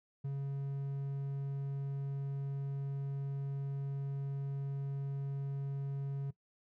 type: tone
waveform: triangle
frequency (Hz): 138.59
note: C#3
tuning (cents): 0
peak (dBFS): -33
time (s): 0.24-6.31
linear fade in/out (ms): 10
effects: noise-tail reverb RT60 0.1 s tail -19 dB re dry